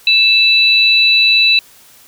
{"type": "tone pair together", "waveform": "sine", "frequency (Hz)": [2637, 3951], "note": ["E7", "B7"], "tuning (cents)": [0, 0], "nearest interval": "perfect fifth", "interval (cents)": 700, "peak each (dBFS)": -10, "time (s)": [0.07, 1.59], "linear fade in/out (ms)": 2, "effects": ["white hiss -44 dBFS RMS until 2.07 s"]}